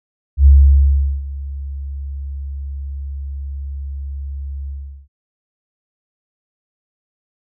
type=tone with ADSR envelope; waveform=sine; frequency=69.3 Hz; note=C#2; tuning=in tune; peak=-3 dBFS; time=0.37-5.08 s; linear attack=89 ms; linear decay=760 ms; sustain=-20 dB; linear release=390 ms; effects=none